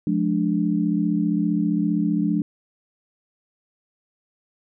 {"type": "chord", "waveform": "sine", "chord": "D diminished", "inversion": "first", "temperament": "just", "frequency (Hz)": [176.2, 211.4, 293.7], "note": ["F3", "Ab3", "D4"], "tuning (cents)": [16, 31, 0], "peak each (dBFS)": -23, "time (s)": [0.07, 2.42], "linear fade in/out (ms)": 2, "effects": []}